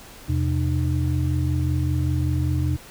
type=tone cluster; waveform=sine; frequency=83.4 / 128.6 / 303.6 Hz; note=E2 / C3 / D#4; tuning=+21 / -30 / -42 cents; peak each=-22 / -23 / -29 dBFS; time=0.28-2.77 s; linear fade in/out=20 ms; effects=pink hiss -44 dBFS RMS until 2.9 s